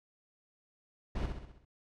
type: noise with echo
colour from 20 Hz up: brown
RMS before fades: -34 dBFS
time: 1.15-1.26 s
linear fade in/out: 5 ms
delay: 65 ms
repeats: 6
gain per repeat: -5 dB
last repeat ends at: 1.65 s
effects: low-pass 5000 Hz 12 dB/octave + MP3 64 kbps